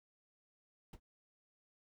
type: noise with exponential decay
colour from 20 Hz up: brown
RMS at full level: -41 dBFS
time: 0.93-1 s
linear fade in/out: 5 ms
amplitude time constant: 15 ms
effects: none